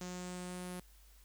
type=tone with low-pass filter sweep; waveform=sawtooth; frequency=180.3 Hz; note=F#3; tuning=45 cents flat; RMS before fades=-44 dBFS; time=0.01-0.8 s; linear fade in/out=2 ms; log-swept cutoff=6500 to 11000 Hz; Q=4; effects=added 50 Hz sine -59 dBFS peak until 1.24 s + white hiss -66 dBFS RMS until 1.24 s